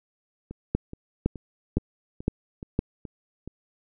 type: two click trains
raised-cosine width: 3 ms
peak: -24 / -9 dBFS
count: 8 / 5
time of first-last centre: 0.51-3.476 / 0.75-2.791 s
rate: 2.36 / 1.96 Hz
effects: none